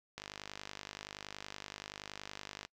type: click train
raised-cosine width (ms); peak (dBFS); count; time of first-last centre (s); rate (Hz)
0.2; -25; 126; 0.18-2.65; 50.6
effects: noise-tail reverb RT60 0.1 s tail -24 dB re dry